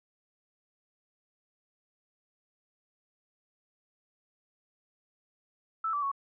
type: tone with pitch steps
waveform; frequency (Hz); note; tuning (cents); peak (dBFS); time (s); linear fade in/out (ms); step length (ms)
sine; 1317 / 1160 / 1109; E6 / D6 / C#6; -2 / -22 / 0; -28; 5.84-6.116; 5; 92
effects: none